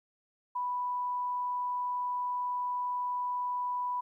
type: tone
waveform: sine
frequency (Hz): 987.8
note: B5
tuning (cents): 0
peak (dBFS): -30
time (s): 0.55-4.01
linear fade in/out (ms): 10
effects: 12-bit